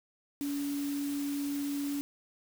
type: tone in noise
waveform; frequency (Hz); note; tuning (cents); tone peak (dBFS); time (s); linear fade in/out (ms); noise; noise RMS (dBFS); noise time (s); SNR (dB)
sine; 284.6; C#4; +46; -31; 0.41-2.01; 0; white; -45; 0.41-2.01; +11
effects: none